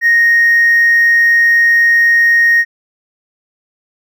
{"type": "tone with hard clipping", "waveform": "triangle", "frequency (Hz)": 1864, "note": "A#6", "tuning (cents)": -1, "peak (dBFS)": -6, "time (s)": [0.01, 2.65], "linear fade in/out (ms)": 50, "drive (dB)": 2, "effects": []}